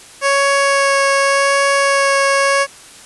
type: tone with vibrato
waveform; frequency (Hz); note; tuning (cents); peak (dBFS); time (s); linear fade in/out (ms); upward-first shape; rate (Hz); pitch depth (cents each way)
15% pulse; 554; C#5; -1; -5; 0.21-2.67; 50; sine; 0.86; 9
effects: white hiss -39 dBFS RMS until 3.05 s + resampled to 24000 Hz